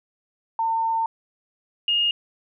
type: tone pair in turn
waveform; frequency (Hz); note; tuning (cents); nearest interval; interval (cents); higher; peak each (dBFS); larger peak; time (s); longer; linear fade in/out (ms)
sine; 904 / 2846; A5 / F7; +47 / +32; octave + minor sixth; 1985; second; -20 / -18; second; 0.59-1.06 / 1.88-2.11; first; 2
effects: none